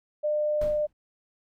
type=tone; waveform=sine; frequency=601 Hz; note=D5; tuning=40 cents sharp; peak=-23 dBFS; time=0.23-0.87 s; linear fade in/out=20 ms
type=noise with exponential decay; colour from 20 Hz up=brown; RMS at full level=-29 dBFS; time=0.61-0.93 s; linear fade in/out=5 ms; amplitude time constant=68 ms
effects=none